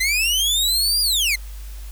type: linear two-way sweep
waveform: sawtooth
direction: up then down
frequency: 2000 to 4884 to 2000 Hz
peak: -14 dBFS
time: 0-1.36 s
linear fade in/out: 10 ms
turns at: 1.01 s
effects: added 50 Hz sine -31 dBFS peak until 1.91 s + white hiss -46 dBFS RMS until 1.91 s